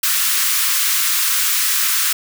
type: high-pass noise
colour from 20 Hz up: white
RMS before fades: -17 dBFS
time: 0.03-2.13 s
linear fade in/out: 5 ms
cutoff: 1100 Hz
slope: 48 dB/octave
effects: none